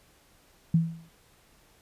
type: tone with exponential decay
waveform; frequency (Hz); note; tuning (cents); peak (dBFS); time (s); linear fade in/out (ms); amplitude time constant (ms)
sine; 164.81; E3; 0; -16; 0.74-1.09; 5; 75
effects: pink hiss -61 dBFS RMS until 1.81 s + resampled to 32000 Hz